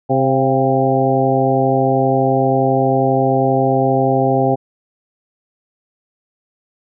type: harmonic tone with a mistuned harmonic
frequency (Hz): 132.4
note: C3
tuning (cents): +21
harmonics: 1 / 2 / 3 / 4 / 5 / 6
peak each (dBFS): -19 / -19 / -19 / -19 / -19 / -19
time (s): 0.09-4.56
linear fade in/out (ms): 20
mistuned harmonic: 5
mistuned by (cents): +57
effects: none